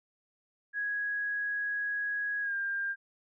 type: tone with pitch glide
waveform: sine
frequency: 1661.2 to 1599.1 Hz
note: G#6 to G6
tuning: 0 to +34 cents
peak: -30 dBFS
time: 0.73-2.96 s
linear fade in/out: 50 ms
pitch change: -66 cents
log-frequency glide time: 2.42-2.54 s
effects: none